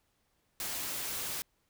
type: noise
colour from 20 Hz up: white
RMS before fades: -37 dBFS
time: 0.6-1.42 s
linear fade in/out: 0 ms
effects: pink hiss -75 dBFS RMS until 1.69 s